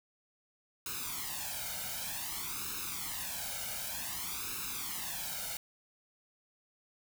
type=noise with flanger; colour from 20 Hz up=white; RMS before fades=-39 dBFS; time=0.86-5.57 s; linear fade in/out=2 ms; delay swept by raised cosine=0.76 to 1.36 ms; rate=0.54 Hz; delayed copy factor=+0.85; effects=none